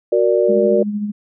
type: chord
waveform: sine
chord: Gb augmented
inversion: none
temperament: equal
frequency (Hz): 370 / 466.2 / 587.3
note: Gb4 / Bb4 / D5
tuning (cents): 0 / 0 / 0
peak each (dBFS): -16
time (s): 0.12-0.83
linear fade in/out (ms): 5
type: tone with tremolo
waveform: sine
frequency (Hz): 207.7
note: G#3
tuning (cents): 0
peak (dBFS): -17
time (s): 0.48-1.12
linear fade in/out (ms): 20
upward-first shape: sine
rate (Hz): 13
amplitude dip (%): 45
effects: none